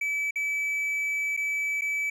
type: tone with dropouts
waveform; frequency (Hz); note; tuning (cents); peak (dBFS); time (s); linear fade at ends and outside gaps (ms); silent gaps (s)
triangle; 2300; D7; -37; -24; 0.01-2.1; 5; 0.309-0.357 / 1.367-1.373 / 1.811-1.818
effects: none